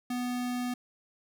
square tone, 246.9 Hz, B3, in tune, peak -31 dBFS, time 0.1-0.74 s, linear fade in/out 5 ms, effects none

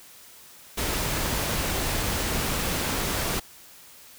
pink noise, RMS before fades -27 dBFS, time 0.77-3.4 s, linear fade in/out 10 ms, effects white hiss -49 dBFS RMS until 4.18 s

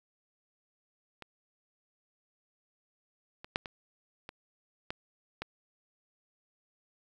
clicks, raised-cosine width 0.3 ms, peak -28 / -28 / -12 / -24 / -26 / -19 / -20 dBFS, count 7, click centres 1.223 / 3.445 / 3.559 / 3.658 / 4.291 / 4.905 / 5.42 s, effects 9-bit

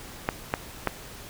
clicks, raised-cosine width 0.5 ms, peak -8 dBFS, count 3, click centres 0.289 / 0.539 / 0.873 s, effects pink hiss -43 dBFS RMS until 1.29 s

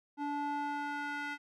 square tone with band-pass filter sweep, 289.5 Hz, D4, 25 cents flat, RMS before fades -37 dBFS, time 0.17-1.38 s, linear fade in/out 50 ms, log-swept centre 650 to 1800 Hz, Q 1.9, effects none

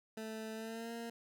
20% pulse tone with pitch glide, 220 to 232 Hz, A3 to A#3, 0 to -8 cents, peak -37 dBFS, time 0.17-1.1 s, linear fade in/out 5 ms, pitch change +92 cents, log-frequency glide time 0.54-0.92 s, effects none

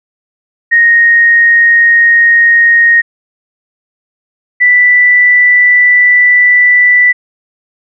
sine tone pair in turn, 1864.7 / 1975.6 Hz, A#6 / B6, 0 / 0 cents, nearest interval minor second, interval 100 cents, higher second, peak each -3 dBFS, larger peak neither, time 0.71-3.02 / 4.6-7.13 s, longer second, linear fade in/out 20 ms, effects none

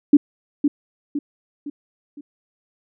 sine tone with echo, 289.6 Hz, D4, 24 cents flat, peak -6 dBFS, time 0.13-0.17 s, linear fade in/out 5 ms, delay 510 ms, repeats 4, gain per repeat -7 dB, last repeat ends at 2.21 s, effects none

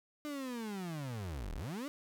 35% pulse linear two-way sweep, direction down then up, 302.2 to 31.31 to 302.2 Hz, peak -37 dBFS, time 0.25-1.88 s, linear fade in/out 0 ms, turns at 1.55 s, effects none

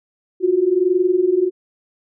sine tone pair together, 348.9 / 370.2 Hz, F4 / F#4, -2 / +1 cents, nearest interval minor second, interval 103 cents, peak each -18 / -15 dBFS, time 0.4-1.51 s, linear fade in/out 50 ms, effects none

